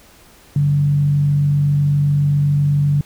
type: tone with frequency modulation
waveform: sine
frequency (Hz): 144.4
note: D3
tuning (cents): -29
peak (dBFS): -12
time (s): 0.56-3.01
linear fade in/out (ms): 2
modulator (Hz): 47.6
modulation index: 0.28
effects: pink hiss -47 dBFS RMS until 3.05 s